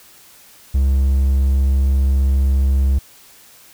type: tone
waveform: triangle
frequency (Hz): 67.4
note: C#2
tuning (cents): -48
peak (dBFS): -10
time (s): 0.74-2.99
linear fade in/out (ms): 10
effects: white hiss -46 dBFS RMS until 3.73 s